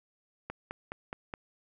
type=click train; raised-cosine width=0.5 ms; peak=-22 dBFS; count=5; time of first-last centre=0.5-1.339 s; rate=4.77 Hz; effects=none